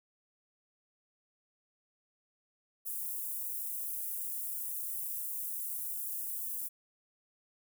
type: high-pass noise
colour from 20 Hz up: white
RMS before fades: -38 dBFS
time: 2.85-6.69 s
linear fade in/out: 20 ms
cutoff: 10000 Hz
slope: 24 dB/octave
effects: none